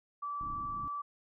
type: tone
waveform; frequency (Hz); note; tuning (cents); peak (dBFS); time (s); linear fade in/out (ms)
sine; 1158; D6; -25; -35; 0.22-1.02; 10
type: low-pass noise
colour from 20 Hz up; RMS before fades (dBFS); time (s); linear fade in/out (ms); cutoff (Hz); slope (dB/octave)
pink; -47; 0.41-0.88; 0; 340; 96
effects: none